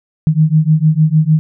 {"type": "beating tone pair", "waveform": "sine", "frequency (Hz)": [152.9, 159.5], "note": ["D#3", "D#3"], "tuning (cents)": [-30, 43], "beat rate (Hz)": 6.6, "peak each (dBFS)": -11, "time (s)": [0.27, 1.39], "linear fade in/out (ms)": 0, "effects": []}